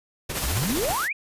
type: noise with tremolo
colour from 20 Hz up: pink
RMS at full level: -28 dBFS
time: 0.29-0.96 s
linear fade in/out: 10 ms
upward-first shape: sine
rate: 15 Hz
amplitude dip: 60%
type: noise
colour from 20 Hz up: white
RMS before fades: -30 dBFS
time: 0.32-1.09 s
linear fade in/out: 50 ms
type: exponential sweep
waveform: sine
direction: up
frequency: 49 to 2563 Hz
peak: -24 dBFS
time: 0.43-1.13 s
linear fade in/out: 10 ms
effects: resampled to 32000 Hz